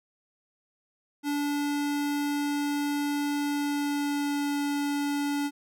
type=tone with pitch glide; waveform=square; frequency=289.3 to 287.1 Hz; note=D4 to D4; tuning=-26 to -39 cents; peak=-27 dBFS; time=1.23-5.51 s; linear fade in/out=50 ms; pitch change=-13 cents; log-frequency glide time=3.39-4.57 s; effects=none

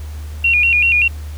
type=tone with vibrato; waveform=sine; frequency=2585 Hz; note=E7; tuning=34 cents flat; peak=-10 dBFS; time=0.44-1.08 s; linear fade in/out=5 ms; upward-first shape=square; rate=5.2 Hz; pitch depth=100 cents each way; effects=added 75 Hz sine -25 dBFS peak until 1.37 s + pink hiss -42 dBFS RMS until 1.37 s

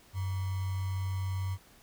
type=tone with sample-and-hold; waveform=sine; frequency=94.7 Hz; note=F#2; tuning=41 cents sharp; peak=-30 dBFS; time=0.13-1.58 s; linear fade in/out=50 ms; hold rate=1050 Hz; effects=pink hiss -59 dBFS RMS until 1.82 s

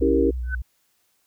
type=tone with vibrato; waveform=sine; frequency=61.74 Hz; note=B1; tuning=in tune; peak=-25 dBFS; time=0-0.62 s; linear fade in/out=5 ms; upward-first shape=sine; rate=6.4 Hz; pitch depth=49 cents each way
type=chord; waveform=sine; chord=C# diminished seventh; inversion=none; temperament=equal with one note detuned; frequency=277.2 / 327.2 / 392 / 466.2 Hz; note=C#4 / E4 / G4 / Bb4; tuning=0 / -13 / 0 / 0 cents; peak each=-22 dBFS; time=0.01-0.31 s; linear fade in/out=10 ms
type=tone with exponential growth; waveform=sine; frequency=1512 Hz; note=F#6; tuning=37 cents sharp; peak=-22 dBFS; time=0.43-0.55 s; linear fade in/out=5 ms; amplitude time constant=24 ms
effects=white hiss -67 dBFS RMS until 1.26 s

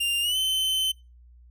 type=tone with pitch glide; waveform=45% pulse; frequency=2794 to 3065 Hz; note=F7 to G7; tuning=0 to -40 cents; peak=-23 dBFS; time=0-0.92 s; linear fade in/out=10 ms; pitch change=+160 cents; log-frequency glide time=0.21-0.37 s; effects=noise-tail reverb RT60 0.3 s tail -26 dB re dry + added 60 Hz sine -49 dBFS peak until 1.5 s

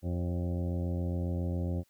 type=harmonic tone with a mistuned harmonic; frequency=87.31 Hz; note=F2; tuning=in tune; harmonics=1 / 2 / 3 / 4 / 5 / 6 / 7 / 8 / 9; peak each=-31 / -36 / -40 / -43 / -50 / -44 / -50 / -55 / -56 dBFS; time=0.02-1.84 s; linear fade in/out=50 ms; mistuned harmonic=6; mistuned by=+42 cents; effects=white hiss -71 dBFS RMS until 1.89 s

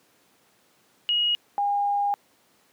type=tone pair in turn; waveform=sine; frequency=2890 / 811 Hz; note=F#7 / G#5; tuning=-41 / -41 cents; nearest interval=octave + minor seventh; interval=2200 cents; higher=first; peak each=-20 / -21 dBFS; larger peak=first; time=1.09-1.35 / 1.58-2.14 s; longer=second; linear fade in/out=0 ms; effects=pink hiss -62 dBFS RMS until 2.72 s + high-pass 200 Hz 12 dB/octave

